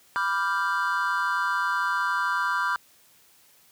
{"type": "chord", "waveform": "triangle", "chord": "G dominant seventh", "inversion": "first", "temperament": "equal", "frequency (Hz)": [987.8, 1174.7, 1396.9, 1568], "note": ["B5", "D6", "F6", "G6"], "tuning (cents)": [0, 0, 0, 0], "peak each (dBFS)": -27, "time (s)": [0.16, 2.76], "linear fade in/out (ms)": 0, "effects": ["white hiss -58 dBFS RMS until 3.71 s", "high-pass 60 Hz 12 dB/octave"]}